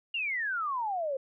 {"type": "exponential sweep", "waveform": "sine", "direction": "down", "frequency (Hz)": [2869, 519], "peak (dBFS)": -29, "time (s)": [0.14, 1.17], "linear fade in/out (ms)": 5, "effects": []}